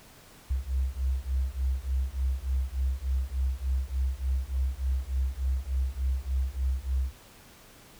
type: beating tone pair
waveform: sine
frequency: 63.9 / 67.3 Hz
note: C2 / C2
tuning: -40 / +49 cents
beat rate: 3.4 Hz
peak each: -29 / -29 dBFS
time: 0.5-7.13 s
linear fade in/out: 10 ms
effects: pink hiss -53 dBFS RMS until 7.99 s